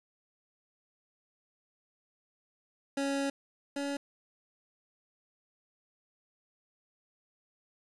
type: tone pair in turn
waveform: 25% pulse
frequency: 277.2 / 281.9 Hz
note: C#4 / C#4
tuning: 0 / +29 cents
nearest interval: unison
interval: 29 cents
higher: second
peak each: -26 / -29 dBFS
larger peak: first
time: 2.97-3.3 / 3.76-3.97 s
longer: first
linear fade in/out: 5 ms
effects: resampled to 24000 Hz + 9-bit